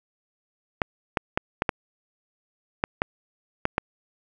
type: clicks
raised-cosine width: 0.5 ms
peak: -6 dBFS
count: 9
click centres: 0.818 / 1.172 / 1.375 / 1.621 / 1.692 / 2.839 / 3.019 / 3.654 / 3.781 s
effects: none